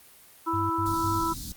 harmonic tone, 329.6 Hz, E4, in tune, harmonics 1 / 3 / 4, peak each -30 / -28 / -29 dBFS, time 0.46-1.34 s, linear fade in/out 20 ms
sine tone bursts, 99.2 Hz, G2, 21 cents sharp, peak -30 dBFS, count 3, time 0.53-1.198 s, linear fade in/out 10 ms, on 170 ms, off 79 ms
pink band-stop noise, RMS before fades -37 dBFS, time 0.86-1.52 s, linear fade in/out 0 ms, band 290 to 3800 Hz, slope 48 dB/octave
effects white hiss -53 dBFS RMS until 1.56 s + Opus 32 kbps

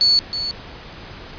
sine tone with echo, 4435 Hz, C#8, in tune, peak -11 dBFS, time 0.01-0.19 s, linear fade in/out 0 ms, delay 320 ms, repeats 1, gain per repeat -10 dB, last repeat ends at 0.51 s, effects pink hiss -37 dBFS RMS until 1.38 s + resampled to 11025 Hz

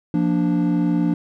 triangle chord, Bb major, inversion second, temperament equal with one note detuned, 173.41 / 233.1 / 293.7 Hz, F3 / Bb3 / D4, -12 / 0 / 0 cents, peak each -18 / -22 / -18 dBFS, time 0.14-1.14 s, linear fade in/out 2 ms, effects none

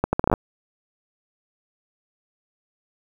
accelerating click train, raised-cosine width 1 ms, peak -5 dBFS, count 9, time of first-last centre 0.04-0.338 s, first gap 90 ms, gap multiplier 0.72, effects 7-bit

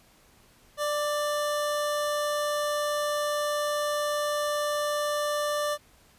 square tone pair together, 591.8 / 1174 Hz, D5 / D6, +13 / -1 cents, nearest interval octave, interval 1186 cents, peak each -28 / -32 dBFS, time 0.77-5.78 s, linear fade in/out 50 ms, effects pink hiss -59 dBFS RMS until 6.18 s + resampled to 32000 Hz

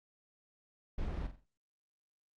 brown noise with echo, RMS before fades -37 dBFS, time 0.98-1.27 s, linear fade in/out 5 ms, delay 45 ms, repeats 4, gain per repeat -9 dB, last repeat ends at 1.45 s, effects low-pass 4000 Hz 12 dB/octave + Opus 48 kbps

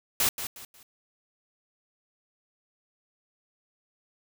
white noise with echo, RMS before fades -24 dBFS, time 0.2-0.29 s, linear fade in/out 2 ms, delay 180 ms, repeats 3, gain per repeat -10 dB, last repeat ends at 0.83 s, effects none

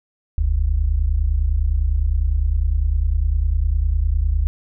sine tone pair together, 43.82 / 73.7 Hz, F1 / D2, +7 / +7 cents, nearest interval major sixth, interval 900 cents, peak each -18 dBFS, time 0.38-4.47 s, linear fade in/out 0 ms, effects none

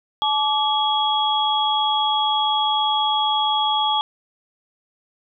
sine tone cluster, 859 / 1162 / 3323 Hz, A5 / D6 / G#7, -42 / -19 / 0 cents, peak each -20 / -26 / -21 dBFS, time 0.22-4.01 s, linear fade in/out 0 ms, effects none

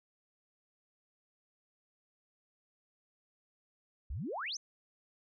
sine exponential sweep, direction up, 51.91 to 6520 Hz, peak -36 dBFS, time 4.1-4.57 s, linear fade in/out 5 ms, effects none

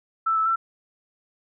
sine tone with pitch steps, 1324 / 1310 / 1342 Hz, E6 / E6 / E6, +7 / -11 / +31 cents, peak -19 dBFS, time 0.26-0.56 s, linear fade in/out 10 ms, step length 100 ms, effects none

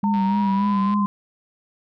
sine tone with vibrato, 200 Hz, G3, 35 cents sharp, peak -18 dBFS, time 0.03-1.06 s, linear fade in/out 5 ms, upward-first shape sine, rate 3.5 Hz, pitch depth 51 cents each way
sine tone with pitch glide, 910 to 1033.3 Hz, A#5 to C6, -42 to -22 cents, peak -23 dBFS, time 0.04-1.06 s, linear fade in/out 0 ms, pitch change +220 cents, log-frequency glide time 0.14-0.87 s
click train, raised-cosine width 0.3 ms, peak -23 dBFS, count 96, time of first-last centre 0.14-0.938 s, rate 119 Hz
effects none

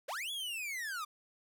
45% pulse linear two-way sweep, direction up then down, 440 to 3438 to 1167 Hz, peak -37 dBFS, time 0.08-1.05 s, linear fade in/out 10 ms, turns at 0.31 s, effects none

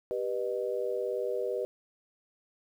sine chord, G augmented, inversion none, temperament just, 392 / 490 / 612.5 Hz, G4 / B4 / D#5, 0 / -14 / -27 cents, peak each -34 / -32 / -36 dBFS, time 0.11-1.65 s, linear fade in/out 0 ms, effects 10-bit

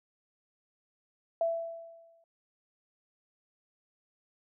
sine tone with exponential decay, 666 Hz, E5, 18 cents sharp, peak -24 dBFS, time 1.41-2.24 s, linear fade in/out 2 ms, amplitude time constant 180 ms, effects none

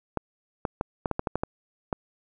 clicks, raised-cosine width 1 ms, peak -12 dBFS, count 10, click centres 0.173 / 0.652 / 0.811 / 1.058 / 1.113 / 1.194 / 1.272 / 1.356 / 1.435 / 1.928 s, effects none

